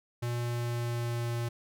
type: tone with pitch glide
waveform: square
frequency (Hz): 119.9 to 118.18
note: A#2 to A#2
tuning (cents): +49 to +24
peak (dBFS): -31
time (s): 0.22-1.49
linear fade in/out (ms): 10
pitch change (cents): -25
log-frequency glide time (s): 0.34-1.34
effects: none